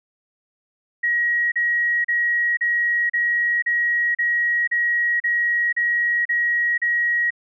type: tone bursts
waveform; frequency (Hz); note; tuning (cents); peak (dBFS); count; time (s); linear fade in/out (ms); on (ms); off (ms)
sine; 1900; A#6; +33; -17; 12; 1.03-7.306; 10; 490; 36
effects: none